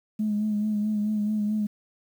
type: tone with vibrato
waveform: sine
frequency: 211.3 Hz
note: G#3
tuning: 30 cents sharp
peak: -22 dBFS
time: 0.19-1.67 s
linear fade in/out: 10 ms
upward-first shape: sine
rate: 4.6 Hz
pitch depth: 34 cents each way
effects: tanh soft clip ceiling -18 dBFS + 9-bit